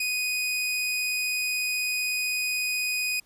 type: tone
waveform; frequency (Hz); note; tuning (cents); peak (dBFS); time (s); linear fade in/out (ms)
sawtooth; 2489; D#7; 0; -22; 0-3.2; 5
effects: pink hiss -62 dBFS RMS until 3.25 s + resampled to 32000 Hz